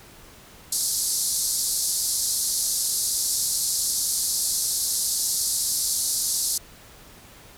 white band-pass noise, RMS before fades -25 dBFS, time 0.72-6.58 s, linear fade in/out 5 ms, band 4200 to 12000 Hz, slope 48 dB/octave, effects pink hiss -48 dBFS RMS until 7.57 s

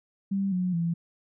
sine tone with pitch steps, 196 / 181.82 / 168.67 Hz, G3 / F#3 / E3, 0 / -30 / +40 cents, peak -24 dBFS, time 0.31-0.94 s, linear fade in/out 10 ms, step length 210 ms, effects none

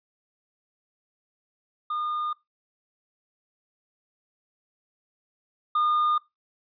triangle tone pair in turn, 1217 / 1217 Hz, D#6 / D#6, -39 / -39 cents, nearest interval unison, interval 0 cents, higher neither, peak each -25 / -19 dBFS, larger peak second, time 1.9-2.33 / 5.75-6.18 s, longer neither, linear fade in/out 5 ms, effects noise-tail reverb RT60 0.2 s tail -19 dB re dry + resampled to 11025 Hz

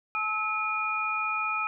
sine tone cluster, 860 / 1295 / 2440 Hz, A5 / E6 / D#7, -40 / -31 / -34 cents, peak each -36 / -29 / -30 dBFS, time 0.15-1.67 s, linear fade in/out 0 ms, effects none

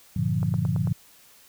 sine chord, G minor seventh, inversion none, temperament equal, 98 / 116.54 / 146.83 / 174.61 Hz, G2 / Bb2 / D3 / F3, 0 / 0 / 0 / 0 cents, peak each -29 / -27 / -27 / -27 dBFS, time 0.16-0.93 s, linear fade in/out 5 ms
click train, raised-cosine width 1 ms, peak -23 dBFS, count 5, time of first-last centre 0.43-0.873 s, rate 9.03 Hz
effects white hiss -54 dBFS RMS until 1.48 s

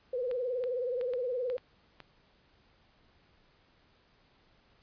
sine tone with vibrato, 497.9 Hz, B4, 14 cents sharp, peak -30 dBFS, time 0.13-1.57 s, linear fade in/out 5 ms, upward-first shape sine, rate 19 Hz, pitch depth 85 cents each way
clicks, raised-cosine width 0.3 ms, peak -30 dBFS, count 7, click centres 0.313 / 0.639 / 1.012 / 1.136 / 1.5 / 1.581 / 2.003 s
effects pink hiss -66 dBFS RMS until 4.82 s + resampled to 11025 Hz

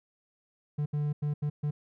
triangle tone bursts at uneven times, 147.6 Hz, D3, 9 cents sharp, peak -25 dBFS, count 5, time 0.78-0.86 / 0.93-1.13 / 1.22-1.34 / 1.42-1.5 / 1.63-1.71 s, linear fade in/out 10 ms, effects none

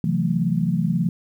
sine chord, F# half-diminished seventh, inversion second, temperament just, 133.2 / 166.5 / 185 / 222 Hz, C3 / E3 / F#3 / A3, +31 / +18 / 0 / +16 cents, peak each -27 / -21 / -24 / -26 dBFS, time 0.04-1.09 s, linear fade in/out 2 ms, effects 9-bit

